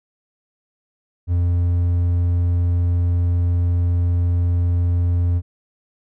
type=tone; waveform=triangle; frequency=87.31 Hz; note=F2; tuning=in tune; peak=-13 dBFS; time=1.27-5.42 s; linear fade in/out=50 ms; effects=none